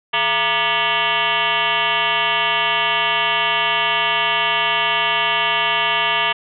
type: tone with frequency modulation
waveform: sine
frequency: 1961 Hz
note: B6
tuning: 13 cents flat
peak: -15 dBFS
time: 0.13-6.33 s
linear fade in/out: 10 ms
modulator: 256 Hz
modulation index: 4.9
effects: none